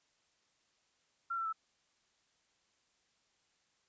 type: tone with pitch steps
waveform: sine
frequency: 1368 / 1341.4 / 1315.3 Hz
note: F6 / E6 / E6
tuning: -36 / +30 / -4 cents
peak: -34 dBFS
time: 1.3-1.528 s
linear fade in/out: 10 ms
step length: 76 ms
effects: white hiss -75 dBFS RMS until 3.88 s + resampled to 16000 Hz